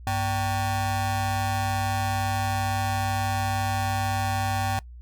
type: ring-modulated tone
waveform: 40% pulse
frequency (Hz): 339.2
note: E4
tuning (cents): +50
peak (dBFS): -20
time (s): 0.07-4.79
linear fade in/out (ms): 0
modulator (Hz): 437
effects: noise-tail reverb RT60 0.1 s tail -22 dB re dry + added 60 Hz sine -40 dBFS peak until 5.01 s